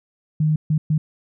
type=tone bursts at uneven times; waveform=sine; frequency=154.4 Hz; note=D#3; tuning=13 cents flat; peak=-15 dBFS; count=3; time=0.4-0.56 / 0.7-0.78 / 0.9-0.98 s; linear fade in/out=5 ms; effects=none